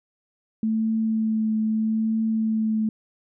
sine tone with vibrato, 220 Hz, A3, in tune, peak -20 dBFS, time 0.63-2.89 s, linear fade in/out 2 ms, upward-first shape triangle, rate 0.79 Hz, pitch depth 18 cents each way, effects none

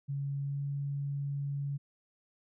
sine tone with pitch glide, 140 to 141.14 Hz, C#3 to C#3, +18 to +32 cents, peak -32 dBFS, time 0.08-1.78 s, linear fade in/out 20 ms, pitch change +14 cents, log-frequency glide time 0.42-0.61 s, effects none

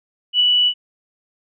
sine tone with ADSR envelope, 2955 Hz, F#7, 3 cents flat, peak -10 dBFS, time 0.33-0.74 s, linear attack 70 ms, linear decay 7 ms, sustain -2 dB, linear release 70 ms, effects none

